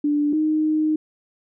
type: tone pair in turn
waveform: sine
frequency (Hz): 293.7 / 309.4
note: D4 / D#4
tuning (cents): 0 / -10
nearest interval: minor second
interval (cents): 90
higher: second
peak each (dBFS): -17 / -17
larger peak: neither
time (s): 0.04-0.33 / 0.33-0.96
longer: second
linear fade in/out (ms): 5
effects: none